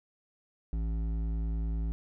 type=tone with hard clipping; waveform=sine; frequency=55 Hz; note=A1; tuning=in tune; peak=-31 dBFS; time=0.73-1.92 s; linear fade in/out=0 ms; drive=10 dB; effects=none